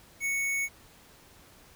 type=tone; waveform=square; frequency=2217 Hz; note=C#7; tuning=in tune; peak=-28 dBFS; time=0.2-0.69 s; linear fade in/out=50 ms; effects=pink hiss -56 dBFS RMS until 1.75 s